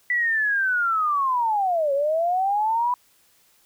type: linear two-way sweep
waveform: sine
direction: down then up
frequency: 1978 to 543 to 995 Hz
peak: -19 dBFS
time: 0.1-2.94 s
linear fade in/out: 2 ms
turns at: 1.93 s
effects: white hiss -60 dBFS RMS until 3.65 s